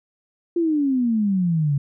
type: exponential sweep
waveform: sine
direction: down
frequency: 349.2 to 137.3 Hz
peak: -17 dBFS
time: 0.56-1.78 s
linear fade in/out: 5 ms
effects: none